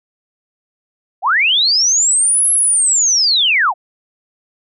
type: linear two-way sweep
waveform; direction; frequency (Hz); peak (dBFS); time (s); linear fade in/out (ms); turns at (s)
sine; up then down; 647 to 11150 to 647; -10; 1.22-3.74; 50; 2.52
effects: none